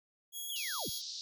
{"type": "tone", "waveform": "10% pulse", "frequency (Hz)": 3322, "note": "G#7", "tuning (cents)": 0, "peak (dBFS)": -31, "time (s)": [0.32, 1.02], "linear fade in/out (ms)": 50}
{"type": "linear sweep", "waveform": "sine", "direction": "down", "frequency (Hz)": [3520, 30.87], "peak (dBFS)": -39, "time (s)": [0.49, 0.9], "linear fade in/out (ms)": 10}
{"type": "band-pass noise", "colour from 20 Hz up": "pink", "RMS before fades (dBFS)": -43, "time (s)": [0.56, 1.21], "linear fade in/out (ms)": 0, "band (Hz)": [3900, 5800], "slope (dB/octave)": 48}
{"effects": []}